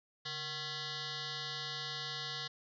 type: tone with frequency modulation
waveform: sine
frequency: 141.6 Hz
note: C#3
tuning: 37 cents sharp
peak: -38 dBFS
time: 0.25-2.48 s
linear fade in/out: 10 ms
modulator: 613 Hz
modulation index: 7.6
effects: none